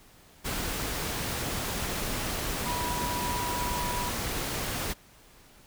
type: tone in noise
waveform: sine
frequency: 975 Hz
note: B5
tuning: 23 cents flat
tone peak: -32 dBFS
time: 2.65-4.1 s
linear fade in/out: 20 ms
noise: pink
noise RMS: -32 dBFS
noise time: 0.44-4.94 s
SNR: -3 dB
effects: pink hiss -56 dBFS RMS until 5.66 s